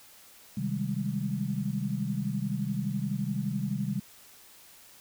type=chord; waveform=sine; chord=Ab major seventh; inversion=first; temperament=equal; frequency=130.81 / 155.56 / 196 / 207.7 Hz; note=C3 / Eb3 / G3 / Ab3; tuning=0 / 0 / 0 / 0 cents; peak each=-34 / -35 / -32 / -35 dBFS; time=0.57-4 s; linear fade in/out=5 ms; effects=white hiss -54 dBFS RMS until 5 s